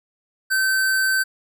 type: tone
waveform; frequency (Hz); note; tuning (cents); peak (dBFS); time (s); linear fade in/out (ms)
square; 1542; G6; -29; -18; 0.5-1.24; 20
effects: none